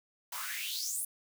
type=noise with high-pass filter sweep; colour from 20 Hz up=white; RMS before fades=-37 dBFS; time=0.32-1.05 s; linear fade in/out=5 ms; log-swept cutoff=880 to 11000 Hz; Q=5.8; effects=none